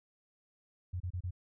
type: tone bursts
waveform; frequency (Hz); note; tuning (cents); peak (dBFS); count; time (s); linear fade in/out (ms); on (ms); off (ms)
sine; 90; F#2; -47; -34; 4; 0.93-1.309; 10; 73; 29
effects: none